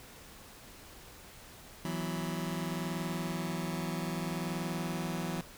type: chord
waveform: sawtooth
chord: E suspended second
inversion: none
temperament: just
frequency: 164.81 / 185.42 / 247.2 Hz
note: E3 / F#3 / B3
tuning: 0 / +4 / +2 cents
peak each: -32 / -34 / -37 dBFS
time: 1.85-5.41 s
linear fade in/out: 2 ms
effects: pink hiss -52 dBFS RMS until 5.57 s